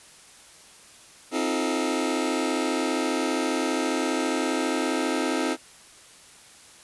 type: chord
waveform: sawtooth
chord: F dominant seventh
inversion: second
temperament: just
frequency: 261.9 / 314.3 / 349.2 / 436.5 Hz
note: C4 / Eb4 / F4 / A4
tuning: +2 / +18 / 0 / -14 cents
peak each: -24 / -24 / -27 / -28 dBFS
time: 1.31-5.57 s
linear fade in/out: 50 ms
effects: white hiss -50 dBFS RMS until 6.83 s + resampled to 24000 Hz